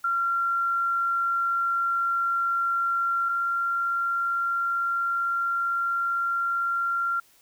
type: tone pair in turn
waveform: sine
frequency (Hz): 1374 / 1378.9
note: F6 / F6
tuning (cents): -29 / -22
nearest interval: unison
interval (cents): 7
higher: second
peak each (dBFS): -22 / -23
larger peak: first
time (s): 0.04-3.29 / 3.29-7.2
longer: second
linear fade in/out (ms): 5
effects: white hiss -59 dBFS RMS until 7.41 s